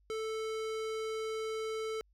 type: tone with low-pass filter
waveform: square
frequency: 440 Hz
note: A4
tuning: in tune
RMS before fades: -37 dBFS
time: 0.1-2.01 s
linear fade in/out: 0 ms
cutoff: 8400 Hz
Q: 0.6
effects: added 50 Hz sine -65 dBFS peak until 2.13 s